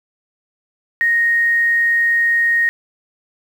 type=tone with quantisation; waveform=sine; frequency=1864.7 Hz; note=A#6; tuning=in tune; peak=-12 dBFS; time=1.01-2.69 s; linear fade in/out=0 ms; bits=7; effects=none